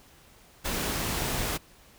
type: noise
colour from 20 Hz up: pink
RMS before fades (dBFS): -30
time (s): 0.64-1.58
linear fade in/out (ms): 20
effects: pink hiss -56 dBFS RMS until 1.98 s